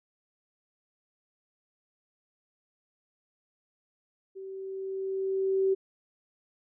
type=tone with level ramp; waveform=sine; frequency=384.5 Hz; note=G4; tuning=33 cents flat; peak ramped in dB=-39 to -21 dBFS; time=4.35-5.75 s; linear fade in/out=20 ms; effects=none